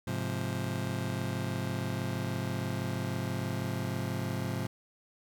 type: chord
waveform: 30% pulse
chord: F minor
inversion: first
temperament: just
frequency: 104.77 / 130.96 / 174.61 Hz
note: Ab2 / C3 / F3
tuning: +16 / +2 / 0 cents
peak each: -33 / -33 / -35 dBFS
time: 0.07-4.67 s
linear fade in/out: 5 ms
effects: none